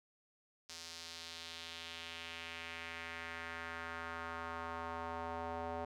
square tone with band-pass filter sweep, 83.2 Hz, E2, 17 cents sharp, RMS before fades -45 dBFS, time 0.69-5.85 s, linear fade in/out 5 ms, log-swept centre 5300 to 720 Hz, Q 1.9, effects none

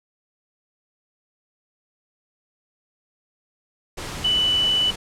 sine tone in noise, 2978 Hz, F#7, 11 cents sharp, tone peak -17 dBFS, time 4.24-4.91 s, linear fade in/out 10 ms, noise pink, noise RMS -32 dBFS, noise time 3.97-4.96 s, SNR +12 dB, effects low-pass 9000 Hz 12 dB/octave

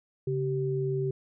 sine tone pair together, 138.38 / 386 Hz, C#3 / G4, -3 / -27 cents, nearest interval octave + tritone, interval 1776 cents, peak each -29 / -29 dBFS, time 0.27-1.11 s, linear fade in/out 5 ms, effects none

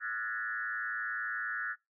sine tone with frequency modulation, 1576 Hz, G6, 9 cents sharp, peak -33 dBFS, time 0-1.76 s, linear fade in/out 50 ms, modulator 111 Hz, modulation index 2.1, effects noise-tail reverb RT60 0.2 s tail -25 dB re dry

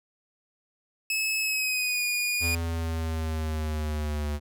sawtooth tone with pitch glide, 2590 to 2445 Hz, E7 to D#7, -31 to -31 cents, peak -22 dBFS, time 1.1-2.55 s, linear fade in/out 2 ms, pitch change -100 cents, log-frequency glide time 1.41-2.05 s
square exponential sweep, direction down, 84.8 to 73.42 Hz, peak -28 dBFS, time 2.4-4.4 s, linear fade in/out 50 ms
effects none

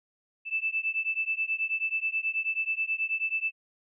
sine beating tone pair, 2634 / 2643.3 Hz, E7 / E7, -2 / +4 cents, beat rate 9.3 Hz, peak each -30 dBFS, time 0.45-3.52 s, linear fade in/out 50 ms, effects none

